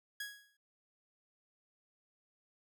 sawtooth tone with exponential decay, 1661.2 Hz, G#6, in tune, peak -34 dBFS, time 0.2-0.57 s, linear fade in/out 5 ms, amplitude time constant 79 ms, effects none

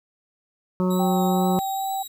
harmonic tone, 183.4 Hz, F#3, 15 cents flat, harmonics 1 / 2 / 3 / 5 / 6 / 7, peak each -20 / -26 / -30 / -34 / -36 / -37 dBFS, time 0.8-1.59 s, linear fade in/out 0 ms
10% pulse tone with vibrato, 3850 Hz, B7, 45 cents flat, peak -28 dBFS, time 0.9-2.08 s, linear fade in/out 10 ms, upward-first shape triangle, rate 2.2 Hz, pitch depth 30 cents each way
sine tone, 775 Hz, G5, 20 cents flat, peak -24 dBFS, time 0.99-2.03 s, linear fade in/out 10 ms
effects 9-bit

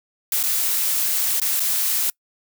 blue noise with dropouts, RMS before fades -21 dBFS, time 0.32-2.1 s, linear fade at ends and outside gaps 2 ms, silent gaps 0.43-0.436 / 1.4-1.416 / 1.597-1.602 s, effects noise-tail reverb RT60 0.1 s tail -26 dB re dry

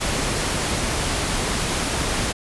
pink noise, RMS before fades -23 dBFS, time 0-2.33 s, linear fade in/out 20 ms, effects resampled to 24000 Hz

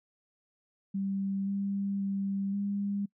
sine tone with pitch steps, 195.6 / 198.4 / 196.7 / 201 Hz, G3 / G3 / G3 / G3, -4 / +21 / +6 / +44 cents, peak -29 dBFS, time 0.94-3.06 s, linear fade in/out 10 ms, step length 530 ms, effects noise-tail reverb RT60 0.1 s tail -24 dB re dry

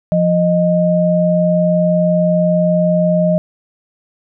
sine tone pair together, 174.2 / 619.7 Hz, F3 / D#5, -4 / -7 cents, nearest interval octave + minor seventh, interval 2197 cents, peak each -13 dBFS, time 0.12-3.38 s, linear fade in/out 0 ms, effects none

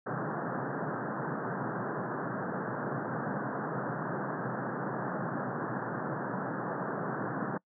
pink band-pass noise, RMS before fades -35 dBFS, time 0.06-7.58 s, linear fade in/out 10 ms, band 120 to 1700 Hz, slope 96 dB/octave, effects noise-tail reverb RT60 0.1 s tail -25 dB re dry

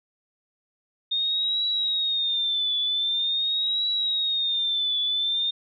sine tone with vibrato, 3671 Hz, A#7, 27 cents flat, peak -22 dBFS, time 1.11-5.51 s, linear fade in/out 10 ms, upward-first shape triangle, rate 0.45 Hz, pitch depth 110 cents each way, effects none

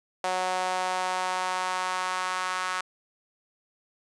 sawtooth tone with high-pass filter sweep, 184.2 Hz, F#3, 7 cents flat, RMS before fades -29 dBFS, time 0.24-2.81 s, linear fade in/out 2 ms, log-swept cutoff 690 to 1200 Hz, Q 2.4, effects resampled to 22050 Hz

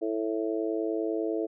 harmonic tone, 110 Hz, A2, in tune, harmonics 3 / 4 / 5 / 6, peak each -30 / -31 / -37 / -36 dBFS, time 0.01-1.47 s, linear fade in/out 20 ms, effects none

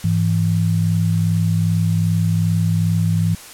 sine tone pair together, 103.55 / 166.1 Hz, G#2 / E3, -5 / +13 cents, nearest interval minor sixth, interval 818 cents, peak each -17 dBFS, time 0.04-3.35 s, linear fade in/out 5 ms, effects white hiss -38 dBFS RMS until 3.53 s + low-pass 12000 Hz 12 dB/octave

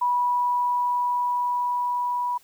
sine tone with level ramp, 978 Hz, B5, 17 cents flat, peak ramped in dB -19 to -23 dBFS, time 0.01-2.38 s, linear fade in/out 10 ms, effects white hiss -57 dBFS RMS until 2.43 s

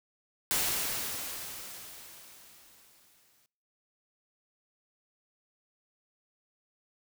white noise with exponential decay, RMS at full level -28 dBFS, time 0.51-3.46 s, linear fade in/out 0 ms, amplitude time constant 640 ms, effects noise-tail reverb RT60 0.7 s tail -26 dB re dry

